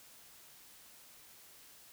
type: silence
effects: white hiss -58 dBFS RMS until 1.92 s